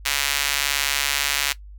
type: tone with high-pass filter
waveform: sawtooth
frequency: 141.2 Hz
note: C#3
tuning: 32 cents sharp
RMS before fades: -23 dBFS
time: 0.05-1.53 s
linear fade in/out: 10 ms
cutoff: 2300 Hz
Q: 0.88
effects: noise-tail reverb RT60 0.1 s tail -17 dB re dry + added 50 Hz sine -38 dBFS peak until 1.78 s